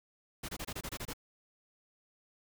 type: noise bursts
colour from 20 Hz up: pink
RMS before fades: -40 dBFS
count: 9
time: 0.43-1.135 s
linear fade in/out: 10 ms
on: 57 ms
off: 24 ms
effects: none